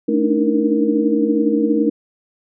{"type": "tone cluster", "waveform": "sine", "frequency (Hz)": [219.1, 286.4, 298.6, 315.8, 468.1], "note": ["A3", "D4", "D4", "D#4", "A#4"], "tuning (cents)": [-7, -43, 29, 26, 7], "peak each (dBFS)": -20, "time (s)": [0.08, 1.9], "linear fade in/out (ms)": 10, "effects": []}